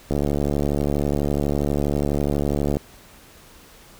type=click train; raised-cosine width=2 ms; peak=-9 dBFS; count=193; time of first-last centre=0.11-2.769 s; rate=72.2 Hz; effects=pink hiss -48 dBFS RMS until 3.99 s